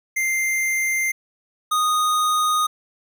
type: tone pair in turn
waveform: square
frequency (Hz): 2093 / 1239.5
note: C7 / D#6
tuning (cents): 0 / -7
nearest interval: major sixth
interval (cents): 907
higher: first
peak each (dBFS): -20 / -18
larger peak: second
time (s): 0.16-1.12 / 1.71-2.67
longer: neither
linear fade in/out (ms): 10
effects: none